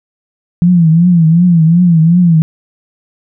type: tone with vibrato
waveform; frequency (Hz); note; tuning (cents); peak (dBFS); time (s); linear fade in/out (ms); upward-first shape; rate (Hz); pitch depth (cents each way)
sine; 169; E3; +43; -4; 0.62-2.42; 0; triangle; 2.7; 130
effects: none